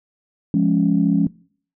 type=chord; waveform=sine; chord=Db major; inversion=first; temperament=equal with one note detuned; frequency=173.51 / 207.7 / 277.2 Hz; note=F3 / Ab3 / Db4; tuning=-11 / 0 / 0 cents; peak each=-18 dBFS; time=0.54-1.27 s; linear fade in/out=2 ms; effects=noise-tail reverb RT60 0.5 s tail -22 dB re dry + tanh soft clip ceiling -5 dBFS